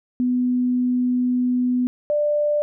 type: tone pair in turn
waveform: sine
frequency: 248.9 / 592 Hz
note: B3 / D5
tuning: +14 / +14 cents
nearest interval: octave + minor third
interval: 1500 cents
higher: second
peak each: -17 dBFS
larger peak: neither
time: 0.2-1.87 / 2.1-2.62 s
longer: first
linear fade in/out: 0 ms
effects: none